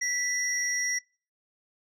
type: tone pair together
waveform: sine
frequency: 1976 / 5675 Hz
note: B6 / F8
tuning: 0 / +27 cents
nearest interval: octave + tritone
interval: 1827 cents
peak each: -28 dBFS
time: 0.01-0.99 s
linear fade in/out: 10 ms
effects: noise-tail reverb RT60 0.4 s tail -26 dB re dry + tanh soft clip ceiling -21 dBFS